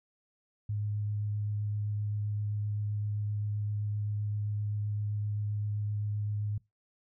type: tone with vibrato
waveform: sine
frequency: 104.3 Hz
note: G#2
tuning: 8 cents sharp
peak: -30 dBFS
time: 0.69-6.58 s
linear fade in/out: 5 ms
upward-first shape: triangle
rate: 7.7 Hz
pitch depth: 12 cents each way
effects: noise-tail reverb RT60 0.2 s tail -22 dB re dry